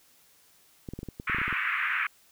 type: clicks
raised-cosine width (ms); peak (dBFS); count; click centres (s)
3; -24; 12; 0.888 / 0.936 / 0.99 / 1.031 / 1.087 / 1.199 / 1.298 / 1.347 / 1.385 / 1.416 / 1.48 / 1.527
type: band-pass noise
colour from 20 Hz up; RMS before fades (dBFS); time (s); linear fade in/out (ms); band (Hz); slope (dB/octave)
white; -29; 1.27-2.07; 5; 1200 to 2400; 48
effects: white hiss -61 dBFS RMS until 2.31 s